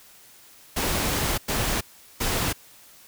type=noise bursts at uneven times; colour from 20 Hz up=pink; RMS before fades=-25 dBFS; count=3; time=0.76-1.38 / 1.48-1.81 / 2.2-2.53 s; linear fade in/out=10 ms; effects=white hiss -51 dBFS RMS until 3.07 s